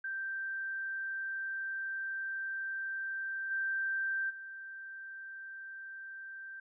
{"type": "tone with level steps", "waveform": "sine", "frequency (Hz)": 1568, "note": "G6", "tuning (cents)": 0, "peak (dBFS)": [-35, -31, -43], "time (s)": [0.04, 6.6], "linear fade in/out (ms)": 5, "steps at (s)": [3.5, 4.29], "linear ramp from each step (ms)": 20, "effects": []}